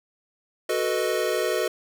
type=chord; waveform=square; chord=B dominant seventh; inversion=second; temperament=equal with one note detuned; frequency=370 / 440 / 491.6 / 622.3 Hz; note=F#4 / A4 / B4 / D#5; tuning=0 / 0 / -8 / 0 cents; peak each=-29 dBFS; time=0.69-1.68 s; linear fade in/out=5 ms; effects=none